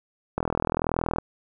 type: click train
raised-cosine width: 1 ms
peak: -10 dBFS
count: 34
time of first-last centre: 0.38-1.185 s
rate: 41 Hz
effects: none